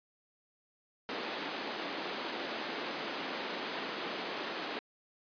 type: band-pass noise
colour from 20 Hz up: pink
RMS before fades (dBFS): -39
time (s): 1.09-4.79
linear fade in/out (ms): 0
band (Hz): 250 to 4600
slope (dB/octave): 24
effects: resampled to 11025 Hz